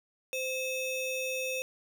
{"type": "ring-modulated tone", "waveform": "square", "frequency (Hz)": 1557, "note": "G6", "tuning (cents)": -12, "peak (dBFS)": -29, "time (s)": [0.33, 1.62], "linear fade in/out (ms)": 0, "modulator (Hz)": 1040, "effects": []}